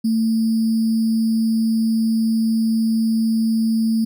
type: tone with sample-and-hold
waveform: sine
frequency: 223.9 Hz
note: A3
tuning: 30 cents sharp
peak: -15 dBFS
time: 0.04-4.05 s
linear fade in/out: 10 ms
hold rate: 4900 Hz
effects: none